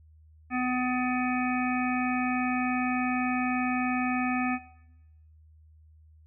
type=harmonic tone; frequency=251.3 Hz; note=B3; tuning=30 cents sharp; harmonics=1 / 3 / 5 / 7 / 9 / 10; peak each=-28 / -33 / -35 / -36 / -38 / -38 dBFS; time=0.5-4.59 s; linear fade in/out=50 ms; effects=noise-tail reverb RT60 0.9 s tail -17 dB re dry + added 78 Hz sine -53 dBFS peak until 6.26 s